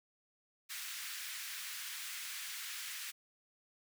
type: high-pass noise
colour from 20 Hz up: pink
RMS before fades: -44 dBFS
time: 0.69-3.12 s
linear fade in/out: 20 ms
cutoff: 1600 Hz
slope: 24 dB/octave
effects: none